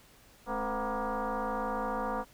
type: tone with frequency modulation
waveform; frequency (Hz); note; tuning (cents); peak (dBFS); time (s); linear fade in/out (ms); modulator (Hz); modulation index
sine; 213.8; A3; -49; -30; 0.46-2.25; 50; 241; 4.5
effects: pink hiss -59 dBFS RMS until 2.33 s